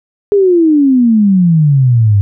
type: exponential sweep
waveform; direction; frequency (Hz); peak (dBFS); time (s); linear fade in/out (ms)
sine; down; 415.3 to 97.8; -5; 0.32-2.21; 0
effects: none